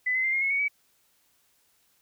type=tone with pitch steps; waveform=sine; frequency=2004 / 2047 / 2092 / 2137 / 2183 / 2230 / 2278 Hz; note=B6 / C7 / C7 / C7 / C#7 / C#7 / C#7; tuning=+25 / -38 / -1 / +36 / -27 / +10 / +47 cents; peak=-23 dBFS; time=0.06-0.683 s; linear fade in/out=10 ms; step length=89 ms; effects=white hiss -67 dBFS RMS until 2.01 s